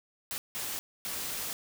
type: noise bursts at uneven times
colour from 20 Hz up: white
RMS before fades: -36 dBFS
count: 3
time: 0.31-0.38 / 0.55-0.79 / 1.05-1.53 s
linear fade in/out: 0 ms
effects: none